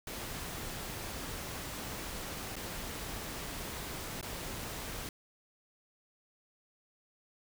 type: noise with dropouts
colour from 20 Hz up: pink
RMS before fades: -41 dBFS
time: 0.07-5.09 s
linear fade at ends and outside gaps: 2 ms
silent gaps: 2.557-2.564 / 4.212-4.227 s
effects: none